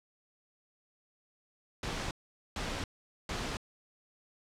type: noise bursts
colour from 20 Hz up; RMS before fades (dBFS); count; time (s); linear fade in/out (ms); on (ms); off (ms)
pink; -36; 3; 1.83-3.57; 2; 280; 450
effects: low-pass 6000 Hz 12 dB/octave